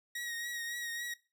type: tone with vibrato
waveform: sawtooth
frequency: 1890 Hz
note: A#6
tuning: 23 cents sharp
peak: -34 dBFS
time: 0.15-1.14 s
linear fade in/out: 5 ms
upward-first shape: triangle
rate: 3.6 Hz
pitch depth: 37 cents each way
effects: noise-tail reverb RT60 0.3 s tail -19 dB re dry